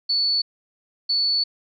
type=tone bursts at uneven times; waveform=sine; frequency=4451 Hz; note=C#8; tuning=6 cents sharp; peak=-18 dBFS; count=2; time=0.09-0.42 / 1.09-1.44 s; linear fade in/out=10 ms; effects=none